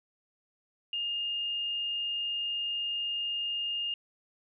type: tone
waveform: sine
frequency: 2828 Hz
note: F7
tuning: 21 cents sharp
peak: -30 dBFS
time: 0.93-3.94 s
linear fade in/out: 2 ms
effects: none

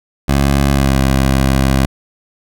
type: tone with pitch glide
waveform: 15% pulse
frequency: 69.3 to 66.67 Hz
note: C#2 to C2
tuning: 0 to +33 cents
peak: -4 dBFS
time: 0.28-1.86 s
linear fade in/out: 10 ms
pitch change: -67 cents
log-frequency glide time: 0.71-0.99 s
effects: none

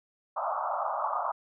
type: band-pass noise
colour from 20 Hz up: white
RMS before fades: -31 dBFS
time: 0.36-1.32 s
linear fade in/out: 10 ms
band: 590 to 1300 Hz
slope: 96 dB/octave
effects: none

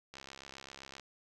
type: click train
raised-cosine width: 0.2 ms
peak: -30 dBFS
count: 59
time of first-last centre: 0.14-0.997 s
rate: 67.7 Hz
effects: none

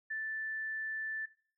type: tone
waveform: sine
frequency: 1760 Hz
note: A6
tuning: in tune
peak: -35 dBFS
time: 0.1-1.26 s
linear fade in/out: 10 ms
effects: noise-tail reverb RT60 0.5 s tail -19 dB re dry

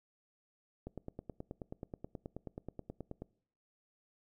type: click train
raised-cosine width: 2 ms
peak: -29 dBFS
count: 23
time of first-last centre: 0.87-3.22 s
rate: 9.36 Hz
effects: noise-tail reverb RT60 0.6 s tail -23 dB re dry

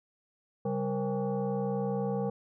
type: tone with frequency modulation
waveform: sine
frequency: 136 Hz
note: C#3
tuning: 33 cents flat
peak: -28 dBFS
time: 0.65-2.3 s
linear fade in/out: 5 ms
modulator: 332 Hz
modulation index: 1.7
effects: none

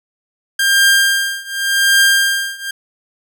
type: tone with tremolo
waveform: sawtooth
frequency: 1598 Hz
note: G6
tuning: 33 cents sharp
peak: -4 dBFS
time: 0.59-2.71 s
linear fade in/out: 5 ms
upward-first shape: triangle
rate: 0.88 Hz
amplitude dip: 95%
effects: none

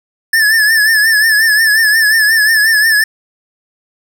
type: tone with vibrato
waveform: square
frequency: 1748 Hz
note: A6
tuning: 12 cents flat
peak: -8 dBFS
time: 0.33-3.04 s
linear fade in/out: 5 ms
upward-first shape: triangle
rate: 5.6 Hz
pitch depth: 85 cents each way
effects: none

